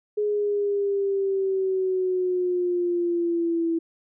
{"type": "exponential sweep", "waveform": "sine", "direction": "down", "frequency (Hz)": [419.7, 329.6], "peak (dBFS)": -21, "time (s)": [0.17, 3.79], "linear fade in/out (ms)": 10, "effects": []}